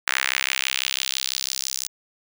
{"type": "tone with high-pass filter sweep", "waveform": "sawtooth", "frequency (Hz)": 66, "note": "C2", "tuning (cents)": 16, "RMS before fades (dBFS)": -26, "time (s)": [0.07, 1.88], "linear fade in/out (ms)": 5, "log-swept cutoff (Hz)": [1700, 6100], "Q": 1.9, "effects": []}